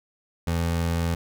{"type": "tone", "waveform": "25% pulse", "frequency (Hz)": 84.1, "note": "E2", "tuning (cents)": 35, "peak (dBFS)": -19, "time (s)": [0.47, 1.15], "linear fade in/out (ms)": 5, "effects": []}